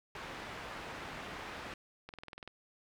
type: low-pass noise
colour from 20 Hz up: white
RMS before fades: -45 dBFS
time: 0.15-1.74 s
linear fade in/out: 2 ms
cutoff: 1900 Hz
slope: 12 dB/octave
type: click train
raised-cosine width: 0.3 ms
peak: -30 dBFS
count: 9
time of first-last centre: 2.09-2.476 s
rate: 20.7 Hz
effects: none